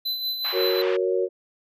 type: tone with tremolo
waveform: square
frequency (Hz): 4022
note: B7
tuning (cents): +31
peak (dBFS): -24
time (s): 0.05-0.82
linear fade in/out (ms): 10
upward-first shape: sine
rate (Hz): 5.4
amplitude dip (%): 50
type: band-pass noise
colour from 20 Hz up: pink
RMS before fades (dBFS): -34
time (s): 0.44-0.97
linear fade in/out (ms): 10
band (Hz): 830 to 3300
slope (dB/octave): 24
type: chord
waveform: sine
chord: F# major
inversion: none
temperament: equal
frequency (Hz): 370 / 466.2 / 554.4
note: F#4 / A#4 / C#5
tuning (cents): 0 / 0 / 0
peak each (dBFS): -23 / -25 / -27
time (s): 0.52-1.29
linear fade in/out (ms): 50
effects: none